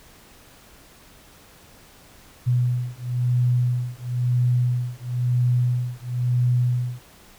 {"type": "beating tone pair", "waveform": "sine", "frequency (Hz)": [122.8, 123.79], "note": ["B2", "B2"], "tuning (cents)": [-9, 4], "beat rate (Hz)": 0.99, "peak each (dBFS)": -22, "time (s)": [2.46, 7], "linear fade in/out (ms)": 20, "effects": ["pink hiss -50 dBFS RMS until 7.38 s"]}